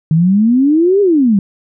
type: exponential two-way sweep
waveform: sine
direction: up then down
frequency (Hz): 153.3 to 415.3 to 187.9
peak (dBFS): -7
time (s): 0.11-1.39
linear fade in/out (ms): 2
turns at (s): 1.01
effects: none